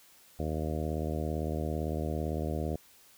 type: harmonic tone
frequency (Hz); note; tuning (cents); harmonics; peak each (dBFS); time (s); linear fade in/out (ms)
77.78; D#2; 0; 1 / 2 / 3 / 4 / 5 / 6 / 7 / 8 / 9; -34 / -37 / -39 / -40 / -41 / -42 / -42 / -43 / -44; 0.39-2.76; 5
effects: white hiss -59 dBFS RMS until 3.17 s